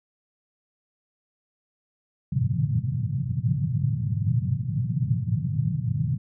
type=band-pass noise; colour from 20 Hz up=white; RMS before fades=-25 dBFS; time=2.32-6.18 s; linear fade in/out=10 ms; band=100 to 160 Hz; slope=48 dB/octave; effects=none